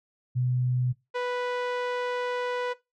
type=tone pair in turn; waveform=sine / sawtooth; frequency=125.4 / 493.4 Hz; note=B2 / B4; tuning=+27 / -2 cents; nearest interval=2 octaves; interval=2371 cents; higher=second; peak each=-23 dBFS; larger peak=neither; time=0.35-0.93 / 1.14-2.74 s; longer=second; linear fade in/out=20 ms; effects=noise-tail reverb RT60 0.2 s tail -18 dB re dry + low-pass 3000 Hz 12 dB/octave